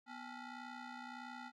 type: ring-modulated tone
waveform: 20% pulse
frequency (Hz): 554.4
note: C#5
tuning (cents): 0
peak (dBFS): -39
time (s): 0.06-1.52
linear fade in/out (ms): 50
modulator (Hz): 308
effects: low-pass 4000 Hz 12 dB/octave